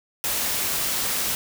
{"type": "noise", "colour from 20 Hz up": "white", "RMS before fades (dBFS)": -25, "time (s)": [0.24, 1.35], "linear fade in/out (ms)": 0, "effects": []}